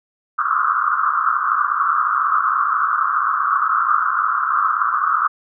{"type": "band-pass noise", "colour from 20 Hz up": "white", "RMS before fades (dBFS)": -18, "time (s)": [0.38, 5.28], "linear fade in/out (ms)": 10, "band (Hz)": [1100, 1400], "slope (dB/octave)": 96, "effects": []}